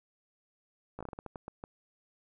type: slowing click train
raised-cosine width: 1 ms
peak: -27 dBFS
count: 11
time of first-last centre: 0.99-1.639 s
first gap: 16 ms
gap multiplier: 1.29
effects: none